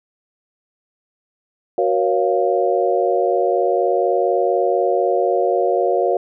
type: chord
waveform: sine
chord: Gb major seventh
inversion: none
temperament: equal with one note detuned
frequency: 370 / 474 / 554.4 / 698.5 Hz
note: Gb4 / Bb4 / Db5 / F5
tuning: 0 / +29 / 0 / 0 cents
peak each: -20 dBFS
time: 1.78-6.17 s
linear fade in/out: 2 ms
effects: none